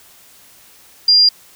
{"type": "tone", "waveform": "sine", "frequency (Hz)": 4800, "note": "D8", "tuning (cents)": 37, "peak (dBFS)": -7, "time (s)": [1.08, 1.29], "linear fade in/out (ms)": 5, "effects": ["white hiss -46 dBFS RMS until 1.55 s"]}